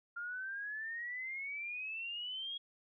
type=exponential sweep; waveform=sine; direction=up; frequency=1394 to 3314 Hz; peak=-39 dBFS; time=0.16-2.58 s; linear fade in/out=10 ms; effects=none